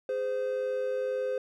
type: tone pair together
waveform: triangle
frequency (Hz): 413.5 / 515.4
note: G#4 / C5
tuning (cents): -8 / -26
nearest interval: major third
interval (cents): 382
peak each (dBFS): -33 / -27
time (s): 0.09-1.38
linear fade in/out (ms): 2
effects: none